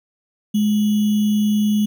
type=tone with sample-and-hold; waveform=sine; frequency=210 Hz; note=G#3; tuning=19 cents sharp; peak=-14 dBFS; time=0.54-1.86 s; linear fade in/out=10 ms; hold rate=3150 Hz; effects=none